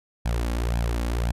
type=tone with flanger; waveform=sawtooth; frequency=58.27 Hz; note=A#1; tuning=in tune; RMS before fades=-25 dBFS; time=0.25-1.32 s; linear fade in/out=10 ms; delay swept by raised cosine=1.2 to 3.7 ms; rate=1.9 Hz; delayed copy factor=+0.75; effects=resampled to 32000 Hz